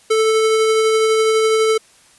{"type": "tone with tremolo", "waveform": "square", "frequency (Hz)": 440, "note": "A4", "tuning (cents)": 0, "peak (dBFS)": -12, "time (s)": [0.1, 1.78], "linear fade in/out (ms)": 10, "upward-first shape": "triangle", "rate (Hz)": 12, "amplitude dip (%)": 25, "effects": ["white hiss -50 dBFS RMS until 2.18 s", "resampled to 24000 Hz"]}